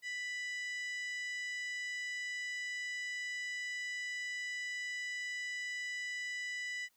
harmonic tone with a mistuned harmonic, 987.8 Hz, B5, in tune, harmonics 2 / 3 / 4 / 5 / 6 / 7 / 8, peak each -38 / -50 / -55 / -53 / -59 / -56 / -57 dBFS, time 0.02-6.89 s, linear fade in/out 50 ms, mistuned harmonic 5, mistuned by +27 cents, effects white hiss -74 dBFS RMS until 6.96 s

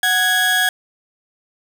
30% pulse tone pair together, 740 / 1661.2 Hz, F#5 / G#6, 0 / 0 cents, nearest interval octave + major second, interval 1400 cents, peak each -19 / -12 dBFS, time 0.03-0.69 s, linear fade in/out 2 ms, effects none

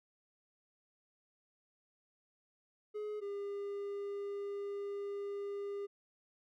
triangle tone pair in turn, 421.2 / 403 Hz, G#4 / G4, +24 / +48 cents, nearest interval minor second, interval 76 cents, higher first, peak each -36 / -36 dBFS, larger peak neither, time 2.94-3.21 / 3.21-5.87 s, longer second, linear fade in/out 20 ms, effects none

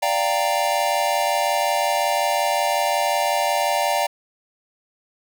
square chord, G minor seventh, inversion second, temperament equal with one note detuned, 587.3 / 698.5 / 784 / 925.4 Hz, D5 / F5 / G5 / Bb5, 0 / 0 / 0 / -13 cents, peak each -25 dBFS, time 0.02-4.07 s, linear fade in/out 10 ms, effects none

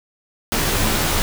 pink noise with comb filter, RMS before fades -19 dBFS, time 0.52-1.22 s, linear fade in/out 0 ms, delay 16 ms, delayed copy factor -0.55, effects none

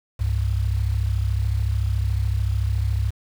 sine tone pair together, 66.75 / 100.5 Hz, C2 / G2, +35 / +44 cents, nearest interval perfect fifth, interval 709 cents, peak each -22 dBFS, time 0.19-3.11 s, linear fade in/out 20 ms, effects 7-bit

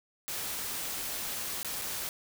white noise with dropouts, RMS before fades -36 dBFS, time 0.28-2.09 s, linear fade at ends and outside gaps 0 ms, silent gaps 1.63-1.647 / 1.815-1.82 s, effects none

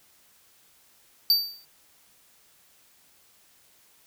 square tone with exponential decay, 4628 Hz, D8, 26 cents flat, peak -15 dBFS, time 1.3-1.65 s, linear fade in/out 1 ms, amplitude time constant 74 ms, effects white hiss -60 dBFS RMS until 4.06 s

